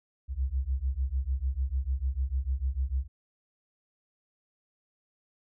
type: beating tone pair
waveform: sine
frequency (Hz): 62.8 / 69.5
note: B1 / C#2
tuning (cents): +30 / +5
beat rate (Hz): 6.7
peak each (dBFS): -30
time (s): 0.28-3.08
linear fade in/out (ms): 50
effects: none